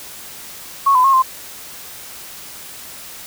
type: tone with pitch steps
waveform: sine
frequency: 1102 / 1010 / 1082 / 1045 Hz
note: C#6 / B5 / C#6 / C6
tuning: -11 / +39 / -42 / -2 cents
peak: -9 dBFS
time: 0.86-1.224 s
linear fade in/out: 10 ms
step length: 91 ms
effects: white hiss -35 dBFS RMS until 3.26 s